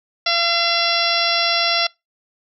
harmonic tone, 682 Hz, F5, 41 cents flat, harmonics 1 / 2 / 3 / 4 / 5 / 6 / 7 / 8, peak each -24 / -24 / -24 / -24 / -24 / -24 / -24 / -24 dBFS, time 0.26-1.87 s, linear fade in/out 5 ms, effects noise-tail reverb RT60 0.2 s tail -24 dB re dry

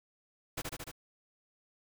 pink noise with echo, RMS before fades -37 dBFS, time 0.57-0.62 s, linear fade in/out 10 ms, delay 74 ms, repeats 4, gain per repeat -2 dB, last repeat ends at 0.916 s, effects none

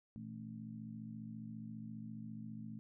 harmonic tone with a mistuned harmonic, 54.7 Hz, A1, 9 cents flat, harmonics 2 / 3 / 4 / 5, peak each -51 / -53 / -47 / -57 dBFS, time 0.16-2.79 s, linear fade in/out 0 ms, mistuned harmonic 2, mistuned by +140 cents, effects none

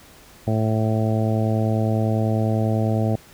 harmonic tone, 110 Hz, A2, in tune, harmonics 1 / 2 / 3 / 4 / 5 / 6 / 7, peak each -20 / -24 / -29 / -31 / -30 / -29 / -33 dBFS, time 0.47-3.16 s, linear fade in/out 5 ms, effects pink hiss -48 dBFS RMS until 3.33 s

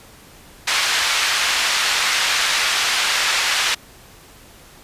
pink band-pass noise, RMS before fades -19 dBFS, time 0.67-3.75 s, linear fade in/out 10 ms, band 1500 to 5600 Hz, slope 12 dB/octave, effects pink hiss -45 dBFS RMS until 4.83 s + resampled to 32000 Hz

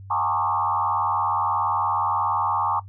sine tone with frequency modulation, 1000 Hz, B5, 21 cents sharp, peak -20 dBFS, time 0.1-2.8 s, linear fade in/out 10 ms, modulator 78.5 Hz, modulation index 2.6, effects noise-tail reverb RT60 0.1 s tail -17 dB re dry + added 97 Hz sine -38 dBFS peak until 2.88 s

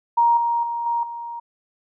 sine tone with level steps, 939 Hz, A#5, 12 cents sharp, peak -13 / -18 / -23 / -19 / -29 dBFS, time 0.17-1.4 s, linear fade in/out 10 ms, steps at 0.37 / 0.63 / 0.86 / 1.03 s, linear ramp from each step 2 ms, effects none

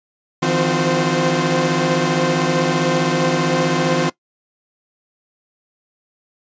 sawtooth tone cluster, 154.4 / 169.8 / 258.5 / 358.6 / 520 Hz, D#3 / F3 / C4 / F4 / C5, -13 / -48 / -21 / +46 / -11 cents, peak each -18 dBFS, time 0.42-4.1 s, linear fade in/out 10 ms, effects noise-tail reverb RT60 0.1 s tail -20 dB re dry + resampled to 16000 Hz

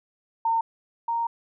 sine tone pair in turn, 911 / 929.1 Hz, A#5 / A#5, -40 / -6 cents, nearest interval unison, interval 34 cents, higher second, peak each -20 / -23 dBFS, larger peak first, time 0.45-0.61 / 1.08-1.27 s, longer second, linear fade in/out 5 ms, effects none

